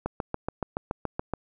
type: click train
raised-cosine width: 1 ms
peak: -14 dBFS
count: 10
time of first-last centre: 0.06-1.337 s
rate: 7.05 Hz
effects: none